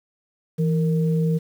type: tone pair together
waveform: sine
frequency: 163.56 / 461.9 Hz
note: E3 / A#4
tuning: -13 / -16 cents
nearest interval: octave + tritone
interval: 1797 cents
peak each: -18 / -27 dBFS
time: 0.58-1.39 s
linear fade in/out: 20 ms
effects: 8-bit